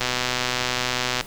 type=click train; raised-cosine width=0.2 ms; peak=-5 dBFS; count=151; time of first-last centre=0.01-1.21 s; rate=125 Hz; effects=pink hiss -41 dBFS RMS until 1.26 s

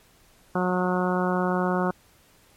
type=harmonic tone; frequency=181.7 Hz; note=F#3; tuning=31 cents flat; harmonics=1 / 2 / 3 / 4 / 5 / 6 / 7 / 8; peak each=-25 / -28 / -30 / -31 / -32 / -33 / -33 / -34 dBFS; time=0.55-1.91 s; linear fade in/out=5 ms; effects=pink hiss -58 dBFS RMS until 2.56 s + MP3 64 kbps

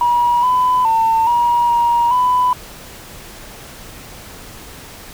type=tone with pitch steps; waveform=sine; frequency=961 / 1003 / 901 / 954 / 946 / 997 Hz; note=B5 / B5 / A5 / A#5 / A#5 / B5; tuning=-48 / +26 / +41 / +40 / +25 / +16 cents; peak=-10 dBFS; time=0.01-2.53 s; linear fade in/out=2 ms; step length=420 ms; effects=tanh soft clip ceiling -7 dBFS + pink hiss -36 dBFS RMS until 5.13 s

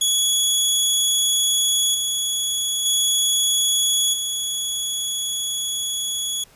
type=tone with level steps; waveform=20% pulse; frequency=3368 Hz; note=G#7; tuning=24 cents sharp; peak=-11 / -15 / -11 / -17 dBFS; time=0.01-6.44 s; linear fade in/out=5 ms; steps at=1.94 / 2.85 / 4.13 s; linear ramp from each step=10 ms; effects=pink hiss -52 dBFS RMS until 6.55 s + resampled to 32000 Hz

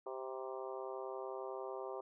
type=harmonic tone with a mistuned harmonic; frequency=130.81 Hz; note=C3; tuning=in tune; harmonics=3 / 4 / 5 / 6 / 7 / 8 / 9; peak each=-45 / -47 / -49 / -51 / -52 / -53 / -54 dBFS; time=0.06-2.01 s; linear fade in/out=5 ms; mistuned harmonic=7; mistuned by=+45 cents; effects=none

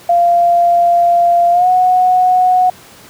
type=tone with pitch glide; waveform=sine; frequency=693 to 733.8 Hz; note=F5 to F#5; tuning=-14 to -15 cents; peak=-7 dBFS; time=0.09-2.7 s; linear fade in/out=5 ms; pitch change=+99 cents; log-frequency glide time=1.51-1.68 s; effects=pink hiss -39 dBFS RMS until 3.09 s + high-pass 100 Hz 12 dB/octave

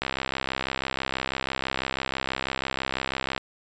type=click train; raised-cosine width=0.3 ms; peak=-10 dBFS; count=223; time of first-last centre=0.02-3.379 s; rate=66.1 Hz; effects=resampled to 16000 Hz

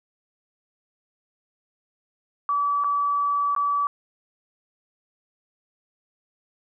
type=tone with dropouts; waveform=sine; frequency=1149 Hz; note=D6; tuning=38 cents flat; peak=-20 dBFS; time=2.49-3.87 s; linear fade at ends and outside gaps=1 ms; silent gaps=2.838-2.844 / 3.55-3.563 s; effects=none

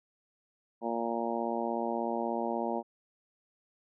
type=harmonic tone; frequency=116.54 Hz; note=A#2; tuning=in tune; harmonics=2 / 3 / 4 / 5 / 6 / 7 / 8; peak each=-36 / -37 / -39 / -37 / -38 / -38 / -39 dBFS; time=0.81-2.83 s; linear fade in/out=50 ms; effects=none

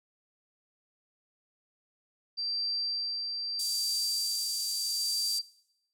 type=tone with tremolo; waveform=sine; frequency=4699 Hz; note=D8; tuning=in tune; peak=-29 dBFS; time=2.37-5.42 s; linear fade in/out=20 ms; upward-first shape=sine; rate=0.78 Hz; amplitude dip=35%
type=band-pass noise; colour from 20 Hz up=pink; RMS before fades=-37 dBFS; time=3.59-5.39 s; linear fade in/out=5 ms; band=6200 to 11000 Hz; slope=24 dB/octave
effects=noise-tail reverb RT60 0.8 s tail -21 dB re dry

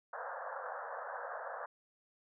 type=band-pass noise; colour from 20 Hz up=pink; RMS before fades=-43 dBFS; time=0.13-1.66 s; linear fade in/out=5 ms; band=490 to 1700 Hz; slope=96 dB/octave; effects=none

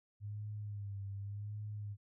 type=tone with vibrato; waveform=sine; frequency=102.1 Hz; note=G#2; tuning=29 cents flat; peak=-40 dBFS; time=0.2-1.97 s; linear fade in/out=50 ms; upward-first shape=sine; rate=0.87 Hz; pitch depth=56 cents each way; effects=none

